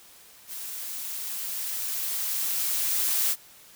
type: noise with level ramp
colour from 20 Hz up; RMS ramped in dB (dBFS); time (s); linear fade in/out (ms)
blue; -37 to -24; 0.47-3.36; 50
effects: white hiss -52 dBFS RMS until 3.75 s